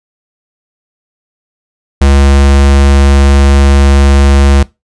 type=tone; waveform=square; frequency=69.4 Hz; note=C#2; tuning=3 cents sharp; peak=-4 dBFS; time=2.01-4.63 s; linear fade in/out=5 ms; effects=noise-tail reverb RT60 0.2 s tail -20 dB re dry + resampled to 22050 Hz